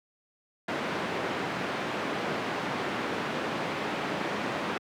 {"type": "band-pass noise", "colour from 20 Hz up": "pink", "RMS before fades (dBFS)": -32, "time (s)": [0.68, 4.78], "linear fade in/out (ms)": 5, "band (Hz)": [200, 2400], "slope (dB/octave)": 12, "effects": ["high-pass 100 Hz 12 dB/octave"]}